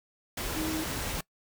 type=tone in noise; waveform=sine; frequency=315.3 Hz; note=D#4; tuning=23 cents sharp; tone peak=-31 dBFS; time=0.56-0.84 s; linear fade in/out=5 ms; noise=pink; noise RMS=-34 dBFS; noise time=0.37-1.21 s; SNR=0 dB; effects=noise-tail reverb RT60 0.1 s tail -22 dB re dry